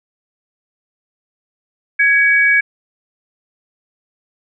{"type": "tone pair together", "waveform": "sine", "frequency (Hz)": [1661.2, 2267], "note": ["G#6", "C#7"], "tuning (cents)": [0, 38], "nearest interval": "perfect fourth", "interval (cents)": 538, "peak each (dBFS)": -12, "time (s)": [1.99, 2.61], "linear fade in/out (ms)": 10, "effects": []}